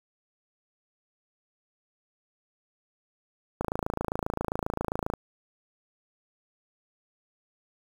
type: click train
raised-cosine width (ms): 1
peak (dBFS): -14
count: 43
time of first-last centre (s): 3.61-5.137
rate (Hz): 27.5
effects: 7-bit